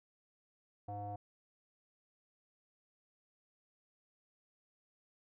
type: tone with low-pass filter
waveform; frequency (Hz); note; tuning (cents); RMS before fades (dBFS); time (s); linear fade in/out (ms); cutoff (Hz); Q
square; 102.5; G#2; -22; -43; 0.88-1.16; 5; 730; 9.2
effects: none